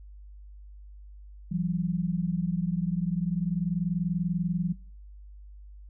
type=tone pair together; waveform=sine; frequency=167.98 / 188.3 Hz; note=E3 / F#3; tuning=+33 / +31 cents; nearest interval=major second; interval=198 cents; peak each=-28 / -29 dBFS; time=1.51-4.73 s; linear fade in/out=10 ms; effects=noise-tail reverb RT60 0.4 s tail -22 dB re dry + added 50 Hz sine -44 dBFS peak until 5.89 s